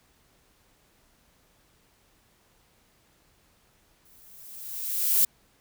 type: noise with exponential growth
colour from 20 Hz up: violet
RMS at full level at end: -19 dBFS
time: 4.05-5.25 s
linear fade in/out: 5 ms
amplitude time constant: 260 ms
effects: pink hiss -64 dBFS RMS until 5.6 s